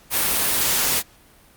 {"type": "noise", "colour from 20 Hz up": "white", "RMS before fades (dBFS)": -20, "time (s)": [0.1, 1.03], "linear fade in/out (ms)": 50, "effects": ["pink hiss -52 dBFS RMS until 1.56 s", "Opus 48 kbps"]}